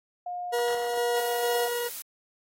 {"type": "tone", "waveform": "sine", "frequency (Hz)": 713, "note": "F5", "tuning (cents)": 36, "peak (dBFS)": -31, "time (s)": [0.26, 1.68], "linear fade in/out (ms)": 5}
{"type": "tone with tremolo", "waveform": "40% pulse", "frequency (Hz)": 479.3, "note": "A#4", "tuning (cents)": 48, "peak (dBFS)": -24, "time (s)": [0.52, 1.89], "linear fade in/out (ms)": 20, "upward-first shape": "square", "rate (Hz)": 2.2, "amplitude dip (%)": 35}
{"type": "noise", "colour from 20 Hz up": "blue", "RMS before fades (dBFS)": -37, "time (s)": [1.16, 2.02], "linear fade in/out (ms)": 2}
{"effects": ["AAC 48 kbps"]}